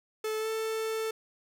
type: tone with pitch glide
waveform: 45% pulse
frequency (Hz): 435 to 442.6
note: A4 to A4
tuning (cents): -20 to +10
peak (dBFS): -30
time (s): 0.24-1.11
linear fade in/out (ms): 5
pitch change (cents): +30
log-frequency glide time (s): 0.38-0.48
effects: none